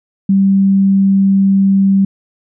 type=tone; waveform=sine; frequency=195 Hz; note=G3; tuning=9 cents flat; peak=-7 dBFS; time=0.29-2.05 s; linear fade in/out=5 ms; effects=none